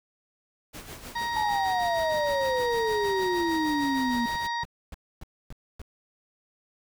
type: noise with tremolo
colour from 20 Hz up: pink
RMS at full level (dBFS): -40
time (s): 0.73-4.48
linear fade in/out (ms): 20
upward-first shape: sine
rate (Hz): 6.5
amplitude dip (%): 60
type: harmonic tone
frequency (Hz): 940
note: A#5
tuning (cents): +14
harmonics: 1 / 2 / 4 / 5 / 6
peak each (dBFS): -29 / -33 / -39 / -42 / -50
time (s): 1.15-4.64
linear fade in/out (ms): 10
type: exponential sweep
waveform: sine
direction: down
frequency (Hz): 880 to 233.1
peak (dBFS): -25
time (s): 1.36-4.26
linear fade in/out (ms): 5
type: noise bursts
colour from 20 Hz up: brown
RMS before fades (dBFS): -38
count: 6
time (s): 4.34-5.816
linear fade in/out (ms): 0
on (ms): 21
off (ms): 270
effects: none